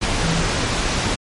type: tone in noise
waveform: sine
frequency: 164.81 Hz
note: E3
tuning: in tune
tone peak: -20 dBFS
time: 0.21-0.42 s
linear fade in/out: 20 ms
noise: pink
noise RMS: -20 dBFS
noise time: 0.01-1.16 s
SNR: -3 dB
effects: low-pass 7000 Hz 12 dB/octave + MP3 48 kbps